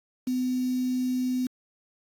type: tone with quantisation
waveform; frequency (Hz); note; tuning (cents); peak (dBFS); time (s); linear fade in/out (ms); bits
sine; 253.1; B3; +43; -24; 0.27-1.47; 5; 7
effects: AAC 64 kbps